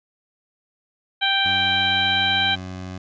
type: harmonic tone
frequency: 784 Hz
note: G5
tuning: in tune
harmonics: 1 / 2 / 3 / 4 / 5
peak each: -25 / -23 / -26 / -22 / -24 dBFS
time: 1.21-2.56 s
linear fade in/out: 20 ms
type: tone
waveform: 20% pulse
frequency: 92.5 Hz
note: F#2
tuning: in tune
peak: -26 dBFS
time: 1.45-2.98 s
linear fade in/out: 5 ms
effects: resampled to 16000 Hz